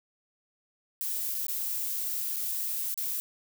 violet noise with dropouts, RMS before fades -32 dBFS, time 1.01-3.2 s, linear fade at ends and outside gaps 0 ms, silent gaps 1.345-1.35 / 1.467-1.483 / 2.361-2.366 / 2.942-2.976 s, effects none

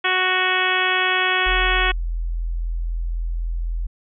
harmonic tone, 370 Hz, F#4, in tune, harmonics 1 / 2 / 3 / 4 / 5 / 6 / 7 / 8 / 9, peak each -28 / -27 / -25 / -24 / -23 / -26 / -25 / -29 / -27 dBFS, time 0.04-1.92 s, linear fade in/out 10 ms
sine tone, 41.94 Hz, E1, 31 cents sharp, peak -21 dBFS, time 1.46-3.87 s, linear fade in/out 10 ms
effects none

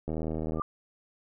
click train, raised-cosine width 2 ms, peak -20 dBFS, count 42, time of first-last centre 0.08-0.597 s, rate 79.3 Hz
sine tone with exponential growth, 1191 Hz, D6, 24 cents sharp, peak -26 dBFS, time 0.54-0.62 s, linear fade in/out 2 ms, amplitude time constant 17 ms
effects none

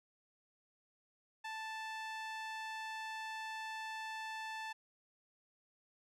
sawtooth tone with band-pass filter, 880 Hz, A5, in tune, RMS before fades -44 dBFS, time 1.44-4.73 s, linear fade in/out 10 ms, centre 1900 Hz, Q 0.7, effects none

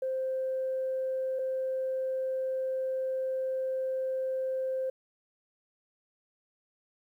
sine tone pair in turn, 523 / 523 Hz, C5 / C5, -1 / -1 cents, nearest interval unison, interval 0 cents, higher neither, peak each -28 dBFS, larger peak neither, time 0.02-1.39 / 1.39-4.9 s, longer second, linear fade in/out 5 ms, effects tanh soft clip ceiling -24 dBFS + 11-bit

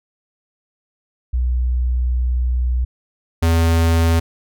sine / square tone pair in turn, 61.74 / 82.77 Hz, B1 / E2, 0 / +8 cents, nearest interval perfect fourth, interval 508 cents, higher second, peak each -15 / -13 dBFS, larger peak second, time 1.33-2.85 / 3.42-4.2 s, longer first, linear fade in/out 10 ms, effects none

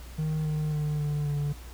triangle tone with pitch steps, 155.56 / 152.89 / 150.26 / 147.68 / 145.14 Hz, D#3 / D#3 / D3 / D3 / D3, 0 / -30 / +40 / +10 / -20 cents, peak -24 dBFS, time 0.18-1.53 s, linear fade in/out 10 ms, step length 270 ms, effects added 60 Hz sine -41 dBFS peak until 1.73 s + pink hiss -50 dBFS RMS until 1.73 s

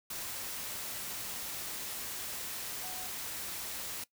sine tone in noise, 740 Hz, F#5, in tune, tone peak -47 dBFS, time 2.83-3.07 s, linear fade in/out 5 ms, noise white, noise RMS -40 dBFS, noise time 0.1-4.04 s, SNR -10 dB, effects noise-tail reverb RT60 0.1 s tail -19 dB re dry

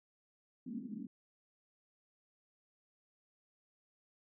white band-pass noise, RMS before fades -44 dBFS, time 0.66-1.07 s, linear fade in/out 5 ms, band 200 to 260 Hz, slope 48 dB/octave, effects none

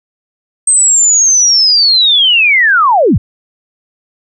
sine linear sweep, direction down, 8372 to 56.9 Hz, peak -5 dBFS, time 0.67-3.18 s, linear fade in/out 5 ms, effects none

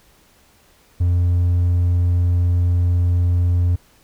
triangle tone, 88 Hz, F2, 14 cents sharp, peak -11 dBFS, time 1-3.76 s, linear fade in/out 10 ms, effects tanh soft clip ceiling -7 dBFS + pink hiss -54 dBFS RMS until 4.03 s

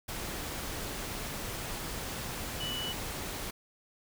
sine tone in noise, 2960 Hz, F#7, in tune, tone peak -35 dBFS, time 2.6-2.93 s, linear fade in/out 10 ms, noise pink, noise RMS -38 dBFS, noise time 0.08-3.51 s, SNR 0 dB, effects none

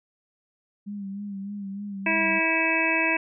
sine tone with vibrato, 200 Hz, G3, 35 cents sharp, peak -31 dBFS, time 0.86-2.4 s, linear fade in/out 20 ms, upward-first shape sine, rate 3.3 Hz, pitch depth 48 cents each way
harmonic tone, 325.4 Hz, E4, 22 cents flat, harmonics 1 / 2 / 3 / 5 / 6 / 7 / 8, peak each -29 / -31 / -30 / -30 / -30 / -27 / -25 dBFS, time 2.06-3.17 s, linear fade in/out 5 ms
effects none

